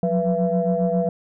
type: tone cluster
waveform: sine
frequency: 177.4 / 184.8 / 491 / 673 Hz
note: F3 / F#3 / B4 / E5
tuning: +27 / -2 / -10 / +36 cents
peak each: -23 dBFS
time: 0.03-1.09 s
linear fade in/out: 2 ms
effects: tanh soft clip ceiling -9 dBFS